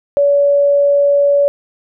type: tone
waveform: sine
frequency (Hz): 569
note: C#5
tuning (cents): +45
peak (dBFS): -8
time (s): 0.17-1.48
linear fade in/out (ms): 0
effects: none